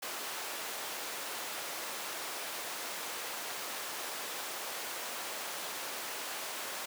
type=high-pass noise; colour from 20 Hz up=pink; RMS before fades=-40 dBFS; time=0.02-6.86 s; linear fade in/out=10 ms; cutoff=550 Hz; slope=12 dB/octave; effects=none